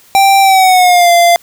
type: tone with pitch glide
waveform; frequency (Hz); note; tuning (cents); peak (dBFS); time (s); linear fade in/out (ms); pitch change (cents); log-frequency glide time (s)
square; 784 to 690.4; G5 to F5; 0 to -20; -5; 0.15-1.36; 0; -220; 0.41-1.11
effects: white hiss -44 dBFS RMS until 1.42 s